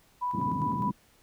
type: tone with tremolo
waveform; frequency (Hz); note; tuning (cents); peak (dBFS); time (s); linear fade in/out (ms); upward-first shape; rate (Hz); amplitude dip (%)
sine; 987.8; B5; 0; -27; 0.21-0.91; 20; square; 4.9; 35
type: band-pass noise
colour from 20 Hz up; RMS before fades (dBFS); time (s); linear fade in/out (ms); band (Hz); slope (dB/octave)
white; -32; 0.33-0.92; 20; 120 to 240; 24
effects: pink hiss -62 dBFS RMS until 1.22 s